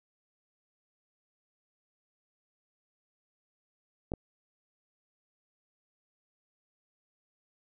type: clicks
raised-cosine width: 2 ms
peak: -21 dBFS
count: 2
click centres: 4.119 / 4.137 s
effects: none